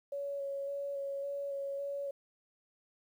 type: tone with vibrato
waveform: sine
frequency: 559 Hz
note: C#5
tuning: 14 cents sharp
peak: -35 dBFS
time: 0.12-2.11 s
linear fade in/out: 5 ms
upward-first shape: square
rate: 1.8 Hz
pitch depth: 12 cents each way
effects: 11-bit